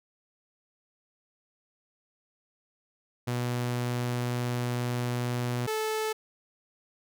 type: tone pair in turn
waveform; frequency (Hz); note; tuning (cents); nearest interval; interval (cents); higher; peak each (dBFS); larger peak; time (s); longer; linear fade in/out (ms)
sawtooth; 122.2 / 435.5; B2 / A4; -18 / -18; octave + minor seventh; 2200; second; -24 / -24; neither; 3.27-5.67 / 5.67-6.13; first; 10
effects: none